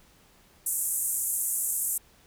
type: band-pass noise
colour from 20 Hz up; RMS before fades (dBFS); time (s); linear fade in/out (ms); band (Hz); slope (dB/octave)
white; -29; 0.66-1.98; 5; 7400 to 13000; 48
effects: pink hiss -59 dBFS RMS until 2.26 s